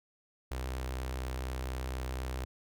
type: tone with notch filter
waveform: sawtooth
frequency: 64.1 Hz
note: C2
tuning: 35 cents flat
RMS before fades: -37 dBFS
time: 0.51-2.45 s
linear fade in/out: 5 ms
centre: 180 Hz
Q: 1
effects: none